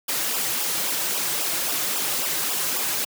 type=noise with flanger; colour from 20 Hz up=white; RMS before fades=-25 dBFS; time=0.08-3.05 s; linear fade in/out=10 ms; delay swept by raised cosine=0.47 to 4.57 ms; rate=3.7 Hz; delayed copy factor=-0.95; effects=high-pass 150 Hz 12 dB/octave